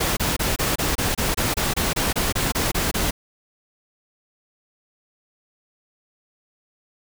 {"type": "noise bursts", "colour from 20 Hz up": "pink", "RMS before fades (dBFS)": -22, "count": 16, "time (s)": [0, 3.11], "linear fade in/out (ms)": 10, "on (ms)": 170, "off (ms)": 26, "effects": []}